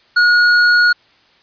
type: tone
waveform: square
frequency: 1446 Hz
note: F#6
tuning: 40 cents flat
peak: -9 dBFS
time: 0.16-0.93 s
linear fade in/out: 10 ms
effects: white hiss -52 dBFS RMS until 1.42 s + resampled to 11025 Hz